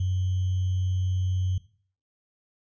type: tone with sample-and-hold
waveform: sine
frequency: 92.4 Hz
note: F#2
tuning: 2 cents flat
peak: -23 dBFS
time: 0-1.58 s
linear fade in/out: 5 ms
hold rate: 3150 Hz
effects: noise-tail reverb RT60 0.5 s tail -18 dB re dry + resampled to 16000 Hz